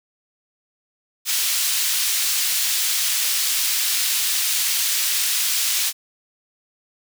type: high-pass noise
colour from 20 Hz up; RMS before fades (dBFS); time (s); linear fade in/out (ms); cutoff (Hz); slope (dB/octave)
pink; -21; 1.25-5.93; 50; 3300; 12
effects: none